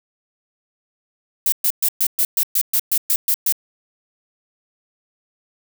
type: noise bursts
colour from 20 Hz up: violet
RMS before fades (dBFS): -17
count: 12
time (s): 1.46-3.524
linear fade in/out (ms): 2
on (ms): 62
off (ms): 120
effects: none